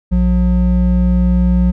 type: tone pair together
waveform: triangle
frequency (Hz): 60.1 / 180.1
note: B1 / F#3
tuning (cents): -46 / -46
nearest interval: octave + perfect fifth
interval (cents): 1900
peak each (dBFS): -10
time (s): 0.11-1.72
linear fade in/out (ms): 20
effects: none